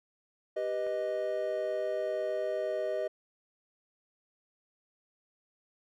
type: chord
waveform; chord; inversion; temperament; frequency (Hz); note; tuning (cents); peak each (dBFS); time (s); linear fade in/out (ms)
triangle; G augmented; none; equal; 392 / 493.9 / 622.3; G4 / B4 / D#5; 0 / 0 / 0; -35 / -35 / -30; 0.56-3.08; 10
type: click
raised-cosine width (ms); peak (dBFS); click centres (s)
0.5; -36; 0.867
effects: none